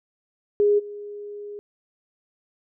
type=tone with level steps; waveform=sine; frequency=412.1 Hz; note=G#4; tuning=13 cents flat; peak=-15 / -33 dBFS; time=0.6-1.59 s; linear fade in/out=0 ms; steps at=0.78 s; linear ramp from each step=20 ms; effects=none